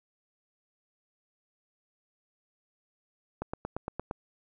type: click train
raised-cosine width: 1 ms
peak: -19 dBFS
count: 7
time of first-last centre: 3.42-4.111 s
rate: 8.68 Hz
effects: none